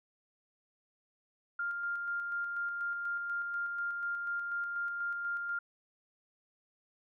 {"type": "tone with tremolo", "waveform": "sine", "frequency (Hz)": 1400, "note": "F6", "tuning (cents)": 4, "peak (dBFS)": -32, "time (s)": [1.59, 5.59], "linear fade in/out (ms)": 5, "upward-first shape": "square", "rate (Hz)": 4.1, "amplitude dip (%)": 30, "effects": []}